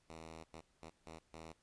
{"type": "tone bursts at uneven times", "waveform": "5% pulse", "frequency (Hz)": 80.8, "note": "E2", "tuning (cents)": -34, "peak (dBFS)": -39, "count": 5, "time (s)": [[0.09, 0.44], [0.53, 0.61], [0.82, 0.9], [1.06, 1.19], [1.33, 1.53]], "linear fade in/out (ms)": 10, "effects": ["pink hiss -75 dBFS RMS until 1.62 s", "resampled to 22050 Hz"]}